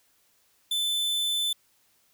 45% pulse tone, 3520 Hz, A7, in tune, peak -25 dBFS, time 0.71-1.53 s, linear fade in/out 5 ms, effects white hiss -66 dBFS RMS until 2.13 s

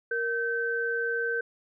sine tone pair together, 466.2 / 1542.9 Hz, A#4 / G6, 0 / -28 cents, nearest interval octave + major sixth, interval 2072 cents, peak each -30 / -28 dBFS, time 0.11-1.41 s, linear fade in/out 5 ms, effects none

